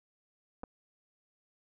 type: clicks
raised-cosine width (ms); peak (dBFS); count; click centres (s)
1; -28; 2; 0.634 / 0.638
effects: none